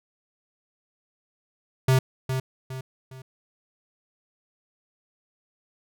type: tone with echo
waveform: square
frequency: 130.81 Hz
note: C3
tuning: in tune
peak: -17 dBFS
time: 1.88-1.99 s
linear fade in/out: 5 ms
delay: 410 ms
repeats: 3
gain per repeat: -8 dB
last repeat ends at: 3.22 s
effects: none